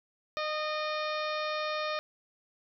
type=harmonic tone with a mistuned harmonic; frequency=611 Hz; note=D#5; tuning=32 cents flat; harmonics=1 / 2 / 3 / 4 / 5 / 6 / 7 / 8 / 9; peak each=-34 / -35 / -41 / -40 / -49 / -42 / -45 / -49 / -49 dBFS; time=0.37-1.99 s; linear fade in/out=0 ms; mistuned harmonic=2; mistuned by=+15 cents; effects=none